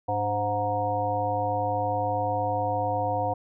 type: harmonic tone with a mistuned harmonic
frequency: 103.83 Hz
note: G#2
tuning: in tune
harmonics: 1 / 3 / 5 / 7 / 9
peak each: -32 / -37 / -30 / -27 / -31 dBFS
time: 0.08-3.34 s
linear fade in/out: 10 ms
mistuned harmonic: 3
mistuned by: -99 cents
effects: none